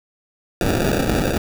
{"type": "noise with sample-and-hold", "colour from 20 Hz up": "blue", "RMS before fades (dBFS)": -19, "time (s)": [0.61, 1.38], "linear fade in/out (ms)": 2, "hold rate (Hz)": 1050, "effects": []}